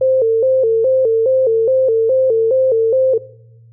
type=tone with vibrato; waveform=sine; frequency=485.2 Hz; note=B4; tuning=31 cents flat; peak=-10 dBFS; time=0.01-3.18 s; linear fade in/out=5 ms; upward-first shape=square; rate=2.4 Hz; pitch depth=130 cents each way; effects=noise-tail reverb RT60 0.8 s tail -20 dB re dry + added 115 Hz sine -41 dBFS peak until 3.72 s